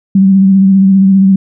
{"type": "tone with vibrato", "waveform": "sine", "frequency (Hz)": 193, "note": "G3", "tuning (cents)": -27, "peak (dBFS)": -3, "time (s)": [0.15, 1.36], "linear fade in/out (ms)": 5, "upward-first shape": "sine", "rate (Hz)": 15, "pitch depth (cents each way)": 30, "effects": []}